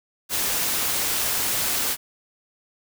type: noise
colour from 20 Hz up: white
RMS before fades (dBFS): -24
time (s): 0.29-1.97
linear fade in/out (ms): 50
effects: none